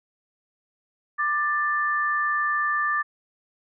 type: tone pair together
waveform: sine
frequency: 1186.7 / 1766 Hz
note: D6 / A6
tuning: +18 / +6 cents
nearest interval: perfect fifth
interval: 688 cents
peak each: -24 dBFS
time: 1.18-3.03 s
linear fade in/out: 20 ms
effects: none